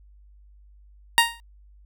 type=tone with exponential decay; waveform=15% pulse; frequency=932.3 Hz; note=A#5; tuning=in tune; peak=-4 dBFS; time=1.18-1.4 s; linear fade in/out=0 ms; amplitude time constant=46 ms; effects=added 50 Hz sine -49 dBFS peak until 1.85 s